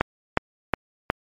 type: click train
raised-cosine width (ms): 0.5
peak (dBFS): -3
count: 4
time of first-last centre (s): 0.01-1.101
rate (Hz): 2.75
effects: MP3 64 kbps